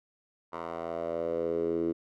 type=tone with band-pass filter sweep; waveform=10% pulse; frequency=83.6 Hz; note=E2; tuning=25 cents sharp; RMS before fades=-32 dBFS; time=0.52-1.93 s; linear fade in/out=20 ms; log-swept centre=920 to 340 Hz; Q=4.4; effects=none